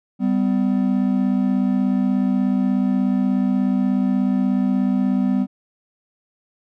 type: tone pair together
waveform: triangle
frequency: 196 / 252.6 Hz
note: G3 / B3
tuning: 0 / +39 cents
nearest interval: major third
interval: 439 cents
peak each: -17 dBFS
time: 0.19-5.47 s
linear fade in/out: 50 ms
effects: none